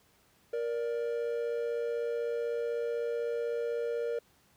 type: tone pair together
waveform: triangle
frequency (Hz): 470 / 586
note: A#4 / D5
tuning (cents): +14 / -4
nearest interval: major third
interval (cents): 382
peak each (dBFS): -29 / -36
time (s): 0.53-4.19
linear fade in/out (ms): 5
effects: pink hiss -66 dBFS RMS until 4.56 s + high-pass 60 Hz 12 dB/octave